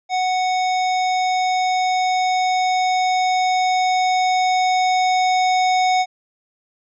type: tone with level ramp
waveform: square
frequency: 740 Hz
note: F#5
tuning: in tune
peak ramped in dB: -18 to -15 dBFS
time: 0.09-6.06 s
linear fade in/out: 50 ms
effects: resampled to 16000 Hz